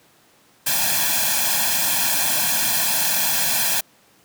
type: noise with comb filter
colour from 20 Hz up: white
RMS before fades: -20 dBFS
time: 0.66-3.81 s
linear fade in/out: 10 ms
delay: 1.2 ms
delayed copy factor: +0.95
effects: pink hiss -55 dBFS RMS until 4.24 s + high-pass 150 Hz 12 dB/octave